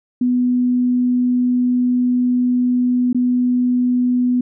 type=tone with dropouts; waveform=sine; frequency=247.9 Hz; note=B3; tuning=7 cents sharp; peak=-13 dBFS; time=0.21-4.41 s; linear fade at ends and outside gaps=5 ms; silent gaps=3.13-3.146 s; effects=none